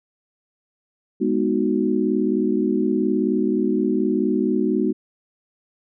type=chord; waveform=sine; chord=G# minor seventh; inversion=none; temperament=equal; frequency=207.7 / 246.9 / 311.1 / 370 Hz; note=G#3 / B3 / D#4 / F#4; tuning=0 / 0 / 0 / 0 cents; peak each=-23 dBFS; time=1.2-4.93 s; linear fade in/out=20 ms; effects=none